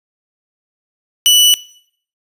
sawtooth tone, 2963 Hz, F#7, 2 cents sharp, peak -3 dBFS, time 1.26-1.54 s, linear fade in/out 0 ms, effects noise-tail reverb RT60 0.6 s tail -20 dB re dry + resampled to 32000 Hz

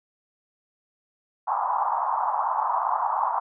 pink band-pass noise, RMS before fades -25 dBFS, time 1.47-3.4 s, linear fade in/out 10 ms, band 800 to 1100 Hz, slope 48 dB/octave, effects none

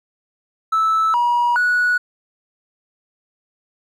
triangle tone with pitch steps, 1311 / 960 / 1467 Hz, E6 / B5 / F#6, -10 / -49 / -15 cents, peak -11 dBFS, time 0.72-1.98 s, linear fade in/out 10 ms, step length 420 ms, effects tanh soft clip ceiling -10 dBFS

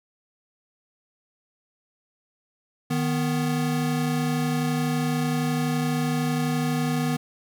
square tone pair together, 154.42 / 246.9 Hz, D#3 / B3, -13 / 0 cents, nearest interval minor sixth, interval 813 cents, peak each -26 dBFS, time 2.9-7.17 s, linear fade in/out 10 ms, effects none

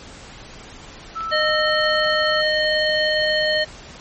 sine tone, 1318.5 Hz, E6, in tune, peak -24 dBFS, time 1.15-2.42 s, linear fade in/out 20 ms
click, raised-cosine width 0.2 ms, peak -17 dBFS, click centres 1.207 s
harmonic tone, 615 Hz, D#5, 20 cents flat, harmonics 1 / 3 / 5 / 7, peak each -20 / -21 / -25 / -24 dBFS, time 1.31-3.65 s, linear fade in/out 20 ms
effects pink hiss -40 dBFS RMS until 4 s + MP3 32 kbps

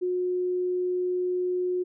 sine tone, 362 Hz, F#4, 38 cents flat, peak -24 dBFS, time 0.01-1.84 s, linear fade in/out 20 ms, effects none

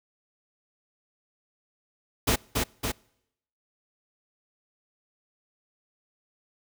pink noise with echo, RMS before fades -23 dBFS, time 2.27-2.36 s, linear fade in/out 10 ms, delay 280 ms, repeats 2, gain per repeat -3 dB, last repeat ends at 2.92 s, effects noise-tail reverb RT60 0.8 s tail -26 dB re dry

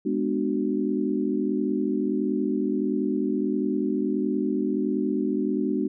sine chord, G# half-diminished seventh, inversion none, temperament just, 207.7 / 249.2 / 299 / 373.8 Hz, G#3 / B3 / D4 / F#4, 0 / +16 / +31 / +18 cents, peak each -28 / -28 / -27 / -29 dBFS, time 0.05-5.88 s, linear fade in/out 10 ms, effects none

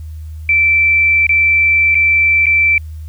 sine tone with dropouts, 2334 Hz, D7, 11 cents flat, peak -8 dBFS, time 0.49-2.78 s, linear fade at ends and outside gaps 2 ms, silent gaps 1.268-1.292 / 1.946-1.952 / 2.458-2.466 s, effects added 78 Hz sine -25 dBFS peak until 3.08 s + white hiss -53 dBFS RMS until 3.08 s

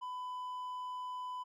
sine tone with hard clipping, 1001 Hz, B5, 23 cents sharp, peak -40 dBFS, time 0.01-1.44 s, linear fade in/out 20 ms, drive 3 dB, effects none

